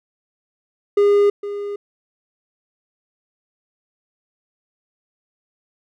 triangle tone with echo, 407.3 Hz, G#4, 34 cents flat, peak -9 dBFS, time 0.97-1.3 s, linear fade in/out 5 ms, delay 460 ms, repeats 1, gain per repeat -13 dB, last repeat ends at 1.76 s, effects none

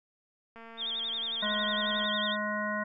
click train, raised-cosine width 0.5 ms, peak -34 dBFS, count 343, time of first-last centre 0.56-2.06 s, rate 228 Hz
sine tone with vibrato, 3422 Hz, A7, 49 cents flat, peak -31 dBFS, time 0.77-2.37 s, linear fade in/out 50 ms, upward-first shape sine, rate 11 Hz, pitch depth 140 cents each way
harmonic tone, 210 Hz, G#3, 19 cents sharp, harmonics 1 / 3 / 5 / 7 / 9, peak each -36 / -36 / -36 / -36 / -36 dBFS, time 1.42-2.84 s, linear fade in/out 10 ms
effects none

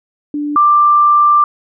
sine tone pair in turn, 293.7 / 1181.9 Hz, D4 / D6, 0 / +11 cents, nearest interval 2 octaves, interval 2411 cents, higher second, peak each -16 / -6 dBFS, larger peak second, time 0.34-0.56 / 0.56-1.44 s, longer second, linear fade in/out 2 ms, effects none

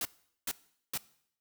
white noise bursts, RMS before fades -34 dBFS, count 3, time 0.01-0.976 s, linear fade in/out 2 ms, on 42 ms, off 420 ms, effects noise-tail reverb RT60 0.7 s tail -20 dB re dry

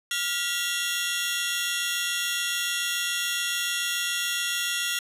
sawtooth tone cluster, 1410 / 1943 / 2753 / 3267 / 3442 Hz, F6 / B6 / F7 / G#7 / A7, +16 / -29 / -25 / -29 / -39 cents, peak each -29 dBFS, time 0.11-4.99 s, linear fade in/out 2 ms, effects resampled to 32000 Hz

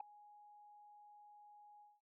sine tone with ADSR envelope, 830.6 Hz, G#5, in tune, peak -36 dBFS, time 0-2.01 s, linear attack 5 ms, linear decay 5 ms, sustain -23 dB, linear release 200 ms, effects noise-tail reverb RT60 0.1 s tail -23 dB re dry + tanh soft clip ceiling -36 dBFS

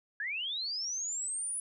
sine linear sweep, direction up, 1622 to 10020 Hz, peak -33 dBFS, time 0.2-1.6 s, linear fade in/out 2 ms, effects none

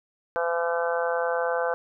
harmonic tone, 169.5 Hz, E3, 49 cents sharp, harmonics 3 / 4 / 5 / 6 / 7 / 8 / 9, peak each -26 / -30 / -32 / -36 / -35 / -37 / -32 dBFS, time 0.36-1.74 s, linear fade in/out 0 ms, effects none

